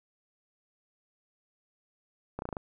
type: slowing click train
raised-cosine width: 1 ms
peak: -21 dBFS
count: 6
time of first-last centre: 2.39-2.568 s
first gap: 31 ms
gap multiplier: 1.07
effects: none

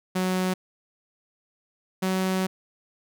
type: tone pair in turn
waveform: sawtooth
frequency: 185 / 187.69 Hz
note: F#3 / F#3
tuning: 0 / +25 cents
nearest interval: unison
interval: 25 cents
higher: second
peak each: -19 dBFS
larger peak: neither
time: 0.15-0.54 / 2.02-2.47 s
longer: second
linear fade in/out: 10 ms
effects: none

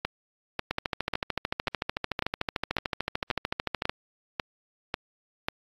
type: two click trains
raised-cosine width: 0.3 ms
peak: -11 / -11 dBFS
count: 44 / 11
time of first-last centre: 0.71-3.895 / 0.05-5.485 s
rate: 13.5 / 1.84 Hz
effects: AAC 32 kbps

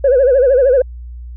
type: tone with vibrato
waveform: sine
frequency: 523.3 Hz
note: C5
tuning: in tune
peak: -6 dBFS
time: 0.04-0.82 s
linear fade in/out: 5 ms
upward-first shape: sine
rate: 13 Hz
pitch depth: 130 cents each way
effects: tanh soft clip ceiling -4 dBFS + added 60 Hz sine -27 dBFS peak until 1.36 s

